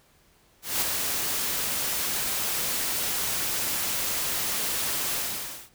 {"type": "noise with ADSR envelope", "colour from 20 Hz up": "white", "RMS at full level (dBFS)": -24, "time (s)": [0.62, 5.7], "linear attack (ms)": 200, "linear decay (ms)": 8, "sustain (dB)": -4, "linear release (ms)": 560, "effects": ["pink hiss -61 dBFS RMS until 5.74 s"]}